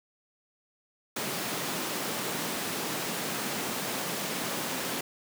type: high-pass noise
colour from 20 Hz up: pink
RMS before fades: -33 dBFS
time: 1.16-5.01 s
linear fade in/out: 5 ms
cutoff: 160 Hz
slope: 24 dB/octave
effects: none